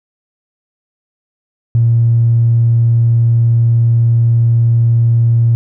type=tone with tanh clipping; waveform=triangle; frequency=116.54 Hz; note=A#2; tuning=in tune; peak=-7 dBFS; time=1.75-5.55 s; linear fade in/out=0 ms; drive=4 dB; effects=none